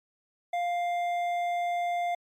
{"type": "tone with hard clipping", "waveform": "triangle", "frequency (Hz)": 700, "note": "F5", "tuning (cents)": 4, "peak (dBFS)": -28, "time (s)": [0.53, 2.15], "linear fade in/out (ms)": 5, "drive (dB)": 11, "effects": ["MP3 96 kbps"]}